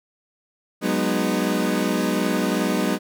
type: chord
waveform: 30% pulse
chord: G# minor seventh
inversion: third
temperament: equal with one note detuned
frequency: 185 / 207.7 / 246.9 / 306 Hz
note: F#3 / G#3 / B3 / D#4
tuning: 0 / 0 / 0 / -29 cents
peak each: -23 dBFS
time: 0.81-2.99 s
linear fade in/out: 50 ms
effects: none